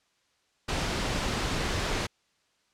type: noise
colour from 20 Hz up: pink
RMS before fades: -29 dBFS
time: 0.68-2.07 s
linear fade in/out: 10 ms
effects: white hiss -70 dBFS RMS until 2.73 s + low-pass 6000 Hz 12 dB/octave